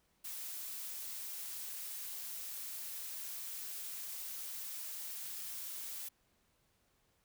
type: noise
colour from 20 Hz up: blue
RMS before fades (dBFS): -44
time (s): 0.24-6.09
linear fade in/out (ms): 10
effects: pink hiss -75 dBFS RMS until 7.24 s